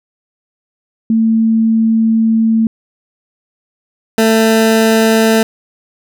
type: tone pair in turn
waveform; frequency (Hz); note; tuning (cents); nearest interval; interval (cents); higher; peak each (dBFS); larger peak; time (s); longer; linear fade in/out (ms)
sine / 20% pulse; 224 / 222.6; A3 / A3; +31 / +20; unison; 11; first; -8 / -3; second; 1.1-2.67 / 4.18-5.43; first; 2
effects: none